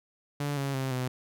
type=tone with pitch steps; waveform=sawtooth; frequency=144.3 / 138.42 / 132.78 / 127.37 Hz; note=D3 / C#3 / C3 / C3; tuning=-30 / -2 / +26 / -46 cents; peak=-25 dBFS; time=0.4-1.08 s; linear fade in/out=5 ms; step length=170 ms; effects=none